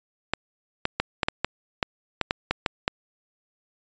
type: clicks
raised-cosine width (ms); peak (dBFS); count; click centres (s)
0.3; -6; 12; 0.336 / 0.854 / 1 / 1.232 / 1.285 / 1.446 / 1.828 / 2.213 / 2.309 / 2.51 / 2.662 / 2.879
effects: resampled to 16000 Hz